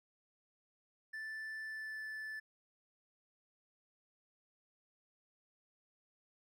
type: tone with pitch glide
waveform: triangle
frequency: 1760 to 1748.9 Hz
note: A6 to A6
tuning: 0 to -11 cents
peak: -40 dBFS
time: 1.13-2.4 s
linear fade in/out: 10 ms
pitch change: -11 cents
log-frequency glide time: 1.63-2.03 s
effects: none